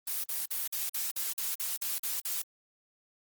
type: noise bursts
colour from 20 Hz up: blue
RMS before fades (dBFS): -33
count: 11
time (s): 0.07-2.42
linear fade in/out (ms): 5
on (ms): 170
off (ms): 48
effects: Opus 24 kbps